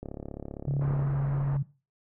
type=click train; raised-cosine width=2 ms; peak=-24 dBFS; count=36; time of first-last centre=0.03-1.022 s; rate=35.3 Hz
type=tone with pitch glide; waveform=sine; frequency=140 to 139.19 Hz; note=C#3 to C#3; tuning=+18 to +7 cents; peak=-24 dBFS; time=0.67-1.63 s; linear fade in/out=10 ms; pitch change=-11 cents; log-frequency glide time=0.88-0.99 s
type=low-pass noise; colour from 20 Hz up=pink; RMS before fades=-39 dBFS; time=0.81-1.57 s; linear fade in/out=2 ms; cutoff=1400 Hz; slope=24 dB/octave
effects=noise-tail reverb RT60 0.3 s tail -17 dB re dry